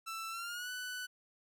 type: tone with pitch glide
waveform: sawtooth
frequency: 1330 to 1492.9 Hz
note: E6 to F#6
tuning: +15 to +15 cents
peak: -36 dBFS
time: 0.06-1.07 s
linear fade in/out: 20 ms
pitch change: +200 cents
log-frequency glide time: 0.3-0.7 s
effects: none